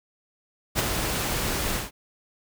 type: noise with ADSR envelope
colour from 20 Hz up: pink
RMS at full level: -21 dBFS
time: 0.75-1.91 s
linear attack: 40 ms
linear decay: 22 ms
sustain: -6 dB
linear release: 160 ms
effects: none